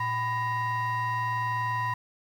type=tone with frequency modulation; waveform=sine; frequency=995 Hz; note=B5; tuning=13 cents sharp; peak=-24 dBFS; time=0-1.94 s; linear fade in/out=5 ms; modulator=879 Hz; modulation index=0.87; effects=tanh soft clip ceiling -24 dBFS + 9-bit